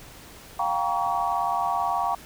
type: chord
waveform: sine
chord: G half-diminished seventh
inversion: third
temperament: just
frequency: 705.6 / 784 / 940.8 / 1128.9 Hz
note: F5 / G5 / Bb5 / Db6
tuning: +18 / 0 / +16 / +31 cents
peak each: -28 dBFS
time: 0.59-2.15 s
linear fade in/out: 5 ms
effects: pink hiss -46 dBFS RMS until 2.25 s